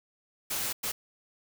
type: noise bursts at uneven times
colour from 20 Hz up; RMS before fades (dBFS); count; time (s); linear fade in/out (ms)
white; -32; 2; 0.5-0.73 / 0.83-0.92; 10
effects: none